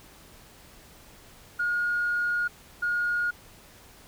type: tone bursts at uneven times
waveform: sine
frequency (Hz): 1433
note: F6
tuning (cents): +44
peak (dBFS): -23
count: 2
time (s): 1.59-2.48 / 2.82-3.31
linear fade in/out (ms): 10
effects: tanh soft clip ceiling -19 dBFS + pink hiss -52 dBFS RMS until 4.07 s